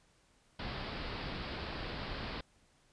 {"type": "low-pass noise", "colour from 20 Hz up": "pink", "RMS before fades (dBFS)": -41, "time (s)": [0.59, 2.41], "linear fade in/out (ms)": 5, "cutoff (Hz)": 5000, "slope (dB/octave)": 96, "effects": ["pink hiss -69 dBFS RMS until 2.92 s", "resampled to 22050 Hz"]}